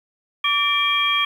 sine tone cluster, 1154 / 1798 / 2349 / 3248 Hz, D6 / A6 / D7 / G#7, -31 / +37 / 0 / -39 cents, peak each -22 / -30 / -21 / -21 dBFS, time 0.44-1.25 s, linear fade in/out 5 ms, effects 8-bit

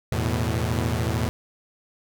sawtooth chord, E suspended fourth, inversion none, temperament equal with one note detuned, 81.6 / 110 / 123.47 Hz, E2 / A2 / B2, -17 / 0 / 0 cents, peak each -23 / -22 / -24 dBFS, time 0.12-1.29 s, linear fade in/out 0 ms, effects none

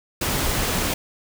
pink noise, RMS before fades -23 dBFS, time 0.21-0.94 s, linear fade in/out 5 ms, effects none

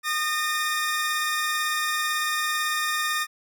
sawtooth tone pair together, 1224 / 1827 Hz, D#6 / A#6, -29 / -35 cents, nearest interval perfect fifth, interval 694 cents, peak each -23 dBFS, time 0.03-3.27 s, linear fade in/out 50 ms, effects none

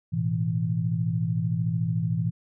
sine chord, A suspended second, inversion none, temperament equal, 110 / 123.47 / 164.81 Hz, A2 / B2 / E3, 0 / 0 / 0 cents, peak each -28 / -29 / -26 dBFS, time 0.12-2.31 s, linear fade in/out 20 ms, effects none

